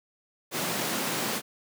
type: high-pass noise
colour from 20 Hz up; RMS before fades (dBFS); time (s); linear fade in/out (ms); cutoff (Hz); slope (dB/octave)
pink; -30; 0.51-1.42; 50; 160; 24
effects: none